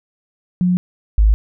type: tone pair in turn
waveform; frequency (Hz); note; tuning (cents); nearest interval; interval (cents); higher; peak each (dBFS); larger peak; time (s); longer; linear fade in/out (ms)
sine; 179.8 / 52.75; F#3 / G#1; -49 / +28; octave + major sixth; 2123; first; -12 / -8; second; 0.61-0.77 / 1.18-1.34; neither; 0
effects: none